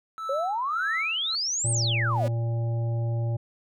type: tone with tremolo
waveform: triangle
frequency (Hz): 1314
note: E6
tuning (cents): -6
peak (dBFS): -27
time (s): 0.18-1.35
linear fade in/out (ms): 0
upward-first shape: sine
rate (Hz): 1.7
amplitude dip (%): 95
type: exponential two-way sweep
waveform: sine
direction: up then down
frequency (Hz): 523.3 to 8810 to 523.3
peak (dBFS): -25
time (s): 0.29-2.27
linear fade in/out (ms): 5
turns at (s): 1.71
type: harmonic tone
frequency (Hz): 116.1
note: A#2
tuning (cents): -7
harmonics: 1 / 3 / 5 / 7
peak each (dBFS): -24 / -41 / -39 / -45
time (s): 1.64-3.37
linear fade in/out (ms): 10
type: tone with exponential growth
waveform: sawtooth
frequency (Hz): 243.2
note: B3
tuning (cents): -26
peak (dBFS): -28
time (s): 1.96-2.28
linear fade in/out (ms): 2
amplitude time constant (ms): 69
effects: none